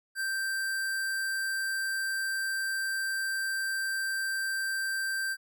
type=tone; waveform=square; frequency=1568 Hz; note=G6; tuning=in tune; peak=-30 dBFS; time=0.15-5.37 s; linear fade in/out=50 ms; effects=none